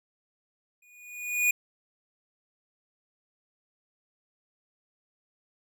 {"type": "tone with exponential growth", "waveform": "square", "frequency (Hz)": 2455, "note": "D#7", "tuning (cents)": -24, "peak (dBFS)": -20, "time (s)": [0.82, 1.51], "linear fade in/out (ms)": 5, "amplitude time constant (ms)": 150, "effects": []}